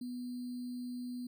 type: tone with sample-and-hold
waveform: sine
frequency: 246.9 Hz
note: B3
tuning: in tune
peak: -38 dBFS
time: 0.01-1.27 s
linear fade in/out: 5 ms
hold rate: 4410 Hz
effects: none